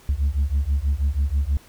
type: beating tone pair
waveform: sine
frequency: 67.5 / 73.7 Hz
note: C#2 / D2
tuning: -45 / +7 cents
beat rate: 6.2 Hz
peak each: -20 dBFS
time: 0.09-1.57 s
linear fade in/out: 0 ms
effects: tanh soft clip ceiling -15 dBFS + pink hiss -51 dBFS RMS until 1.68 s